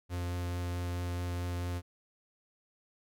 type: tone with vibrato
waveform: 45% pulse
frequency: 88.2 Hz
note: F2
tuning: 18 cents sharp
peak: -33 dBFS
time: 0.09-1.82 s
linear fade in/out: 50 ms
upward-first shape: sine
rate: 4.6 Hz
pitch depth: 8 cents each way
effects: none